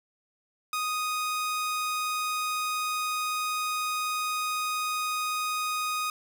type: tone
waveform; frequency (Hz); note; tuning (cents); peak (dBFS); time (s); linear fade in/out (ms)
sawtooth; 1244.5; D#6; 0; -24; 0.73-6.1; 2
effects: none